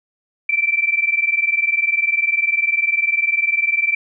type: tone pair together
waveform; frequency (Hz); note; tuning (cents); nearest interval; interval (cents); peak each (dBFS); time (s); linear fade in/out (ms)
sine; 2329 / 2349; D7 / D7; -15 / 0; unison; 15; -18; 0.49-3.95; 5
effects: none